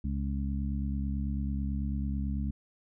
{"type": "harmonic tone", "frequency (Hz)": 69.1, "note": "C#2", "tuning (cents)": -5, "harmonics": [1, 2, 3, 4], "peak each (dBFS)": [-31, -38, -35, -42], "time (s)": [0.04, 2.51], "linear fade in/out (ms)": 5, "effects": []}